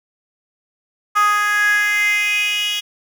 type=tone with high-pass filter sweep; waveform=10% pulse; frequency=415.3 Hz; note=G#4; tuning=in tune; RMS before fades=-17 dBFS; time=1.15-2.81 s; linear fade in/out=20 ms; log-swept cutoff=1200 to 3200 Hz; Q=6.5; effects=none